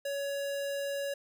square tone, 561 Hz, C#5, 21 cents sharp, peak -33 dBFS, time 0.05-1.14 s, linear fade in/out 5 ms, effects none

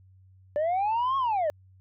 sine linear two-way sweep, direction up then down, 575 to 1102 to 575 Hz, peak -21 dBFS, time 0.56-1.5 s, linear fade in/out 0 ms, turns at 1.17 s, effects tanh soft clip ceiling -22 dBFS + added 94 Hz sine -53 dBFS peak until 1.8 s

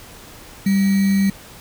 sine tone with sample-and-hold, 196 Hz, G3, in tune, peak -13 dBFS, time 0.66-1.3 s, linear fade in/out 5 ms, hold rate 2100 Hz, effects pink hiss -41 dBFS RMS until 1.6 s

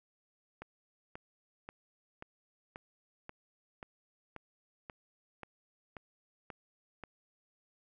click train, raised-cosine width 0.5 ms, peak -29 dBFS, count 13, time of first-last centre 0.62-7.037 s, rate 1.87 Hz, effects none

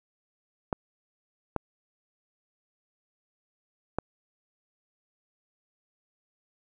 clicks, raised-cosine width 1 ms, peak -13 dBFS, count 3, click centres 0.728 / 1.563 / 3.986 s, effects none

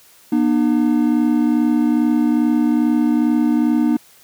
triangle tone pair together, 240 / 302.4 Hz, B3 / D#4, -49 / -49 cents, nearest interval major third, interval 400 cents, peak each -14 dBFS, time 0.32-3.97 s, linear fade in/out 5 ms, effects white hiss -49 dBFS RMS until 4.23 s + high-pass 60 Hz 12 dB/octave

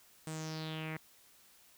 sawtooth tone with low-pass filter sweep, 157.8 Hz, D#3, 25 cents sharp, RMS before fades -41 dBFS, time 0.27-0.97 s, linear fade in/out 2 ms, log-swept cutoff 8900 to 2000 Hz, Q 4.7, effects white hiss -63 dBFS RMS until 1.77 s

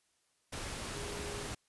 sine tone in noise, 410 Hz, G#4, 22 cents flat, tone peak -45 dBFS, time 0.93-1.48 s, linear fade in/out 10 ms, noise pink, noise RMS -41 dBFS, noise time 0.52-1.55 s, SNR -7 dB, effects white hiss -75 dBFS RMS until 1.68 s + resampled to 24000 Hz

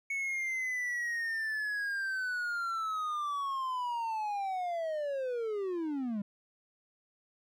triangle linear sweep, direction down, 2217 to 195.7 Hz, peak -30 dBFS, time 0.1-6.22 s, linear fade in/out 5 ms, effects none

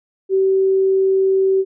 sine tone, 383.8 Hz, G4, 37 cents flat, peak -12 dBFS, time 0.29-1.65 s, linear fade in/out 50 ms, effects none

